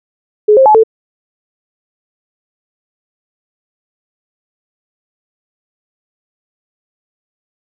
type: tone with pitch steps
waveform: sine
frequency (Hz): 422 / 531 / 855 / 444.2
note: G#4 / C5 / A5 / A4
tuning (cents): +28 / +25 / -50 / +16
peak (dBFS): -3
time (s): 0.48-0.836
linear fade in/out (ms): 10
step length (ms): 89
effects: none